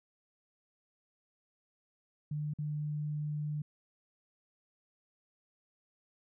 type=tone with dropouts; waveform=sine; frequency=149.6 Hz; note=D3; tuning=32 cents sharp; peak=-33 dBFS; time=2.31-3.62 s; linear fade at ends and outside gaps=5 ms; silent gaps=2.537-2.586 s; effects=none